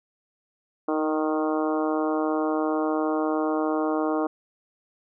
harmonic tone with a mistuned harmonic, 154.9 Hz, D#3, 7 cents flat, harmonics 2 / 3 / 4 / 5 / 6 / 7 / 8 / 9, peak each -25 / -29 / -30 / -32 / -37 / -34 / -36 / -41 dBFS, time 0.88-4.27 s, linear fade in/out 5 ms, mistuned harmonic 2, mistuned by +16 cents, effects none

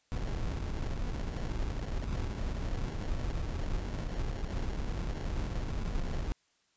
brown noise with sample-and-hold, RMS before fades -34 dBFS, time 0.12-6.32 s, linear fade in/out 0 ms, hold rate 1225 Hz, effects white hiss -72 dBFS RMS until 6.76 s + resampled to 16000 Hz

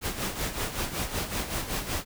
pink noise with tremolo, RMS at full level -29 dBFS, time 0.01-2.05 s, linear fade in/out 50 ms, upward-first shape sine, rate 5.3 Hz, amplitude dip 65%, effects none

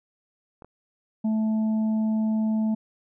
clicks, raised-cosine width 1 ms, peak -31 dBFS, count 2, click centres 0.622 / 0.646 s
harmonic tone, 218.5 Hz, A3, 12 cents flat, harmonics 1 / 3 / 4, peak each -21 / -39 / -43 dBFS, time 1.24-2.75 s, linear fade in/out 10 ms
effects none

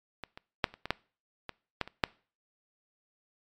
clicks, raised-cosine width 0.3 ms, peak -22 / -28 / -7 / -30 / -21 / -10 / -21 / -13 / -27 / -7 dBFS, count 10, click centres 0.237 / 0.375 / 0.642 / 0.74 / 0.856 / 0.906 / 1.493 / 1.813 / 1.876 / 2.038 s, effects noise-tail reverb RT60 0.4 s tail -23 dB re dry + MP3 96 kbps

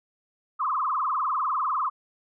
sine tone with vibrato, 1144 Hz, D6, 46 cents flat, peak -23 dBFS, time 0.59-1.9 s, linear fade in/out 20 ms, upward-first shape triangle, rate 20 Hz, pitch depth 250 cents each way, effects none

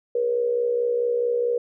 sine tone with amplitude modulation, 479.4 Hz, A#4, 48 cents sharp, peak -17 dBFS, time 0.15-1.58 s, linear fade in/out 5 ms, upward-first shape sine, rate 64.6 Hz, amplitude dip 60%, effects none

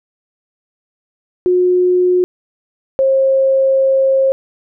sine tone pair in turn, 361.7 / 535.4 Hz, F#4 / C5, -39 / +40 cents, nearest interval perfect fifth, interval 679 cents, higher second, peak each -9 dBFS, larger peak neither, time 1.46-2.24 / 2.99-4.32 s, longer second, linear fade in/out 0 ms, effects none

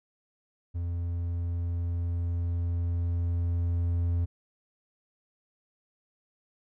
triangle tone with level ramp, 86 Hz, F2, 26 cents flat, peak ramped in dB -27 to -22 dBFS, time 0.74-4.26 s, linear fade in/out 20 ms, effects none

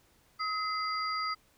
sine tone cluster, 1273 / 2050 / 4778 Hz, D#6 / C7 / D8, +39 / -36 / +29 cents, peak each -32 / -39 / -37 dBFS, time 0.39-1.35 s, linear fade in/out 20 ms, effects pink hiss -66 dBFS RMS until 1.57 s

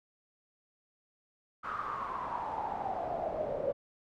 brown noise with band-pass filter sweep, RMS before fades -36 dBFS, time 1.63-3.73 s, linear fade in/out 20 ms, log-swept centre 1300 to 540 Hz, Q 9.3, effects none

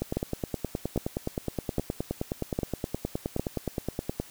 two click trains, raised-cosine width 2 ms, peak -15 / -13 dBFS, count 41 / 5, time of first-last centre 0.02-4.2 / 0.17-3.396 s, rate 9.57 / 1.24 Hz, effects white hiss -50 dBFS RMS until 4.3 s

